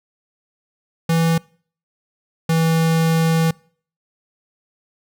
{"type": "tone pair in turn", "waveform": "square", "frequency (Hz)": [164.81, 163.11], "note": ["E3", "E3"], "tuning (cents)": [0, -18], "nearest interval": "unison", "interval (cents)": 18, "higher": "first", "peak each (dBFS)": -15, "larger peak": "neither", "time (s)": [[1.09, 1.38], [2.49, 3.51]], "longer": "second", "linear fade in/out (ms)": 5, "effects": ["noise-tail reverb RT60 0.5 s tail -25 dB re dry"]}